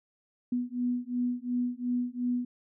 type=beating tone pair; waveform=sine; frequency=244.3 / 247.1 Hz; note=B3 / B3; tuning=-19 / +1 cents; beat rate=2.8 Hz; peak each=-31 dBFS; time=0.52-2.45 s; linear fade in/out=5 ms; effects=none